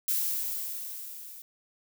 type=noise with level ramp; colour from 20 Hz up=violet; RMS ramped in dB=-27 to -46 dBFS; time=0.08-1.42 s; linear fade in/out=2 ms; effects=none